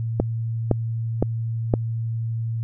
click train, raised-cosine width 2 ms, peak -4 dBFS, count 4, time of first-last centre 0.2-1.738 s, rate 1.95 Hz, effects added 114 Hz sine -23 dBFS peak until 2.63 s

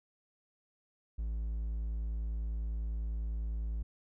triangle tone, 55 Hz, A1, in tune, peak -31 dBFS, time 1.18-3.83 s, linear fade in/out 10 ms, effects none

